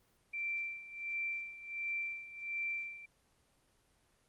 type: tone with tremolo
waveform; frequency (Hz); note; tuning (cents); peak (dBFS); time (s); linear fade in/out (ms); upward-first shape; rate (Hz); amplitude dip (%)
sine; 2349; D7; 0; -34; 0.33-3.06; 10; sine; 1.4; 80
effects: pink hiss -72 dBFS RMS until 4.28 s + Opus 24 kbps